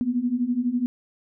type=beating tone pair; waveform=sine; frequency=237.1 / 249.1 Hz; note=A#3 / B3; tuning=+30 / +15 cents; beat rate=12 Hz; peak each=-26 / -23 dBFS; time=0.01-0.86 s; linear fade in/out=0 ms; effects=none